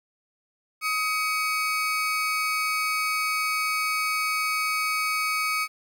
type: tone pair together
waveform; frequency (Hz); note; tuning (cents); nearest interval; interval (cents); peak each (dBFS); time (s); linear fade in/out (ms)
35% pulse; 1263 / 2250; D#6 / C#7; +26 / +25; minor seventh; 999; -25; 0.81-5.68; 50
effects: 10-bit